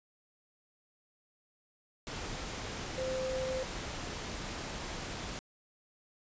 sine tone in noise, 520 Hz, C5, 11 cents flat, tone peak -33 dBFS, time 2.98-3.63 s, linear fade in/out 0 ms, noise pink, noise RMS -40 dBFS, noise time 2.07-5.39 s, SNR +4 dB, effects resampled to 16000 Hz

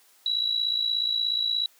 sine tone with amplitude modulation, 3908 Hz, B7, 19 cents flat, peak -20 dBFS, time 0.26-1.66 s, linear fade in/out 2 ms, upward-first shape sine, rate 56.8 Hz, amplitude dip 70%, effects white hiss -59 dBFS RMS until 1.79 s + high-pass 400 Hz 12 dB/octave

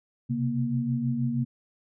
sine tone cluster, 127.8 / 134.1 / 235.7 Hz, C3 / C3 / A#3, -40 / +43 / +19 cents, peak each -32 / -29 / -27 dBFS, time 0.29-1.45 s, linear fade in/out 20 ms, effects none

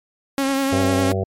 sawtooth tone with vibrato, 272 Hz, C#4, 33 cents flat, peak -14 dBFS, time 0.38-1.12 s, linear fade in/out 0 ms, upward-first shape sine, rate 10 Hz, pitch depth 27 cents each way
harmonic tone, 96 Hz, G2, 36 cents flat, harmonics 1 / 2 / 4 / 5 / 6 / 7 / 8, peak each -22 / -28 / -26 / -27 / -31 / -28 / -37 dBFS, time 0.72-1.24 s, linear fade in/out 5 ms
effects MP3 64 kbps

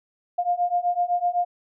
sine beating tone pair, 702 / 709.9 Hz, F5 / F5, +9 / +28 cents, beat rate 7.9 Hz, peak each -24 / -23 dBFS, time 0.38-1.45 s, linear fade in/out 10 ms, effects none

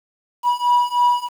triangle beating tone pair, 971 / 974.2 Hz, B5 / B5, -30 / -24 cents, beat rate 3.2 Hz, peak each -16 / -15 dBFS, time 0.43-1.29 s, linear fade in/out 50 ms, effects 7-bit

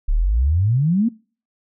sine exponential sweep, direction up, 33 to 243.5 Hz, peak -14 dBFS, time 0.08-1.09 s, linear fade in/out 10 ms, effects noise-tail reverb RT60 0.4 s tail -24 dB re dry

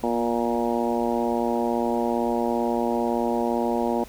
harmonic tone with a mistuned harmonic, 117.8 Hz, A#2, 19 cents sharp, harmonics 2 / 3 / 4 / 5 / 6 / 7 / 8, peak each -26 / -28 / -29 / -30 / -31 / -31 / -32 dBFS, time 0.03-4.04 s, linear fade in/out 5 ms, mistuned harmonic 2, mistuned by +21 cents, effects added 50 Hz sine -47 dBFS peak until 4.08 s + pink hiss -47 dBFS RMS until 4.08 s

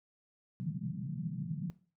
white band-pass noise, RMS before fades -38 dBFS, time 0.6-1.7 s, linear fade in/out 0 ms, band 130 to 190 Hz, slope 48 dB/octave, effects noise-tail reverb RT60 0.4 s tail -18 dB re dry

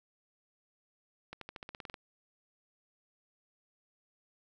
accelerating click train, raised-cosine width 0.3 ms, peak -27 dBFS, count 11, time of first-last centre 1.33-1.942 s, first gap 83 ms, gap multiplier 0.93, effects 11-bit

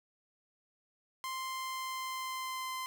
sawtooth tone with pitch glide, 1046.5 to 1035.7 Hz, C6 to C6, 0 to -18 cents, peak -33 dBFS, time 1.24-2.86 s, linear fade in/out 0 ms, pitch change -18 cents, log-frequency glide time 1.5-2.73 s, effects none

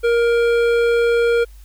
sine tone with hard clipping, 469.5 Hz, A#4, 12 cents sharp, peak -15 dBFS, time 0.03-1.45 s, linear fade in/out 20 ms, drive 12 dB, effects added 50 Hz sine -38 dBFS peak until 1.64 s + white hiss -54 dBFS RMS until 1.64 s

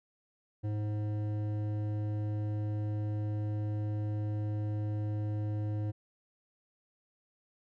sine tone with hard clipping, 105.4 Hz, G#2, 26 cents sharp, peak -33 dBFS, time 0.63-5.92 s, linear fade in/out 20 ms, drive 11 dB, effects none

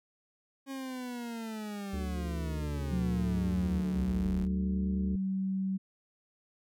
40% pulse linear sweep, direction down, 273.6 to 36.09 Hz, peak -36 dBFS, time 0.66-4.48 s, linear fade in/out 50 ms
harmonic tone, 73.42 Hz, D2, in tune, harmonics 1 / 3 / 4 / 5 / 6, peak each -34 / -44 / -46 / -48 / -50 dBFS, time 1.93-5.16 s, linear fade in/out 5 ms
sine tone with pitch glide, 181.1 to 191.2 Hz, F#3 to G3, -37 to -43 cents, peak -29 dBFS, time 2.91-5.78 s, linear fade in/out 20 ms, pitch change +94 cents, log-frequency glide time 3.33-4.9 s
effects none

